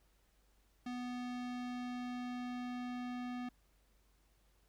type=tone with low-pass filter sweep; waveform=square; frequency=246.9 Hz; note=B3; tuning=in tune; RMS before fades=-42 dBFS; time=0.86-3.49 s; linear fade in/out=5 ms; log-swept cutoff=5000 to 3200 Hz; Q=0.77; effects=added 49 Hz sine -70 dBFS peak until 4.68 s + pink hiss -75 dBFS RMS until 4.68 s